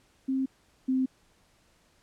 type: tone pair in turn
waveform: sine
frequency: 265.2 / 260.3 Hz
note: C4 / C4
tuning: +23 / -9 cents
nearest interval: unison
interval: 32 cents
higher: first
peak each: -25 / -23 dBFS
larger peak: second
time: 0.28-0.46 / 0.88-1.06 s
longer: neither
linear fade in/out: 10 ms
effects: pink hiss -65 dBFS RMS until 2.02 s + low-pass 10000 Hz 12 dB/octave